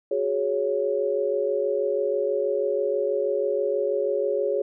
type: chord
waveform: sine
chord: F# suspended second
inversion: none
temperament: just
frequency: 370 / 416.2 / 555 Hz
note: F#4 / G#4 / C#5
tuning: 0 / +4 / +2 cents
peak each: -29 / -25 / -25 dBFS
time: 0.11-4.62 s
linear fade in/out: 5 ms
effects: none